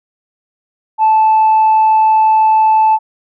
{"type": "tone", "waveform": "sine", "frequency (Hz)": 874, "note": "A5", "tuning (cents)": -12, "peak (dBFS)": -5, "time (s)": [0.98, 2.99], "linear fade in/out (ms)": 50, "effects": ["tanh soft clip ceiling -4 dBFS"]}